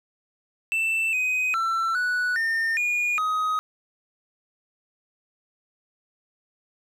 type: tone with pitch steps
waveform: triangle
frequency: 2662 / 2509 / 1341 / 1477 / 1815 / 2440 / 1258 Hz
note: E7 / D#7 / E6 / F#6 / A#6 / D#7 / D#6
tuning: +16 / +14 / +29 / -3 / -47 / -34 / +19 cents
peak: -20 dBFS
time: 0.72-3.59 s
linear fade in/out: 0 ms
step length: 410 ms
effects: none